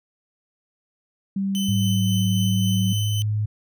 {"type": "tone with pitch glide", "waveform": "sine", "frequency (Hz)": [195.4, 187.55], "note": ["G3", "F#3"], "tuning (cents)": [-5, 24], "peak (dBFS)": -21, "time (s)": [1.36, 2.93], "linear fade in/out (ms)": 5, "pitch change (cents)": -71, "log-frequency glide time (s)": [1.71, 2.04]}
{"type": "tone with tremolo", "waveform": "sawtooth", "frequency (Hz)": 3040, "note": "F#7", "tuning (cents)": 46, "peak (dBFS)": -24, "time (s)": [1.55, 3.22], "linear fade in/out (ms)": 0, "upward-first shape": "sine", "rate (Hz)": 3.7, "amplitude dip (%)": 25}
{"type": "tone", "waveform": "sine", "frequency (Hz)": 106, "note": "G#2", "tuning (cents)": 36, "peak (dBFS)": -20, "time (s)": [1.68, 3.46], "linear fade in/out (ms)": 10}
{"effects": []}